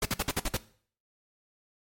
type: noise bursts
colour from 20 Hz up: pink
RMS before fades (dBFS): -28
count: 7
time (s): 0.02-0.57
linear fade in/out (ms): 5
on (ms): 34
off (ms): 52
effects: noise-tail reverb RT60 0.5 s tail -18 dB re dry + MP3 64 kbps